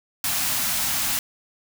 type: band-stop noise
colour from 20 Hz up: white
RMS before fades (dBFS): -24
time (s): 0.24-1.19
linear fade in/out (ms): 2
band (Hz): 310 to 620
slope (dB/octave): 48
effects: none